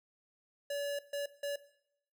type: tone bursts at uneven times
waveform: square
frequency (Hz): 571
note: D5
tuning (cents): -49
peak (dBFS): -35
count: 3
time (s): 0.7-0.99 / 1.13-1.26 / 1.43-1.56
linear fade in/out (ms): 5
effects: noise-tail reverb RT60 0.7 s tail -17 dB re dry